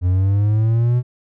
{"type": "linear sweep", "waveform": "triangle", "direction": "up", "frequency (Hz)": [88, 124.9], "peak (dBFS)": -11, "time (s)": [0.01, 1.03], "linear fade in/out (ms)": 50, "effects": []}